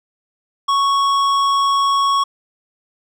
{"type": "tone with hard clipping", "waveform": "sine", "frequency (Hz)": 1109, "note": "C#6", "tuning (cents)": 0, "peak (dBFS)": -15, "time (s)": [0.68, 2.24], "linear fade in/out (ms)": 10, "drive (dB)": 11, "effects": []}